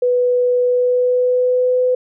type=tone with pitch glide; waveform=sine; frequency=493.9 to 503.4 Hz; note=B4 to B4; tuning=0 to +33 cents; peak=-12 dBFS; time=0.02-1.95 s; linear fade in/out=5 ms; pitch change=+33 cents; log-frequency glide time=0.63-1.81 s; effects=none